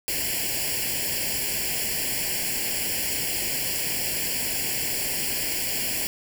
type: noise with comb filter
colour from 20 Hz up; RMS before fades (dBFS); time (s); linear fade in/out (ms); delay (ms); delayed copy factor
white; -27; 0.08-6.07; 0; 0.4; +1
effects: none